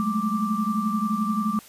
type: tone cluster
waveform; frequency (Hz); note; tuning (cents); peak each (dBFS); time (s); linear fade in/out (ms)
sine; 185.8 / 211.1 / 222.6 / 1177; F#3 / G#3 / A3 / D6; +7 / +29 / +20 / +3; -33 / -25 / -28 / -27; 0-1.59; 0
effects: white hiss -48 dBFS RMS until 1.68 s + resampled to 32000 Hz